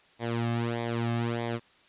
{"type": "tone with flanger", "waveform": "sawtooth", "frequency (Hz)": 117.2, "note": "A#2", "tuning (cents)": 10, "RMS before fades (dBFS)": -30, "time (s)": [0.19, 1.6], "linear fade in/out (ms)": 50, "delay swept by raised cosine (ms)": [0.7, 2.1], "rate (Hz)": 1.6, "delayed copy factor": -0.75, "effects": ["white hiss -60 dBFS RMS until 1.88 s", "resampled to 8000 Hz"]}